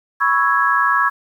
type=chord; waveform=sine; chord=C# minor seventh; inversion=third; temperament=equal; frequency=987.8 / 1108.7 / 1318.5 / 1661.2 Hz; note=B5 / C#6 / E6 / G#6; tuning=0 / 0 / 0 / 0 cents; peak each=-22 / -17 / -20 / -17 dBFS; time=0.2-1.1 s; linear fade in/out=20 ms; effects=8-bit